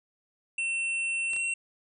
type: tone with pitch glide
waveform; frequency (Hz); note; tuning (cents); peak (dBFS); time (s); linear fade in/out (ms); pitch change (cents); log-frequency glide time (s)
square; 2700 to 2725; E7 to F7; +41 to -43; -28; 0.58-1.54; 5; +16; 1.28-1.4
type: clicks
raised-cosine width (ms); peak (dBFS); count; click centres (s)
0.2; -26; 2; 1.334 / 1.364
effects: resampled to 22050 Hz